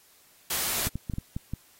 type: noise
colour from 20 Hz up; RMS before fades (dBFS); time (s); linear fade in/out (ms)
white; -29; 0.5-0.88; 5
type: clicks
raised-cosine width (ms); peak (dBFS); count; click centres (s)
5; -19; 7; 0.87 / 0.956 / 1.098 / 1.137 / 1.184 / 1.365 / 1.536
effects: white hiss -59 dBFS RMS until 1.79 s + AAC 48 kbps